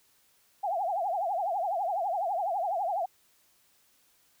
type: tone with vibrato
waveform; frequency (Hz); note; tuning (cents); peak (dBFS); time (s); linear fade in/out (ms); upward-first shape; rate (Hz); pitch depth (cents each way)
sine; 741; F#5; +2; -27; 0.63-3.06; 10; triangle; 12; 240
effects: white hiss -66 dBFS RMS until 4.4 s